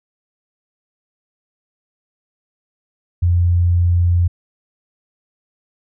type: tone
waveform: sine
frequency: 87.31 Hz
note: F2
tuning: in tune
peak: -11 dBFS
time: 3.22-4.28 s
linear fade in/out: 10 ms
effects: none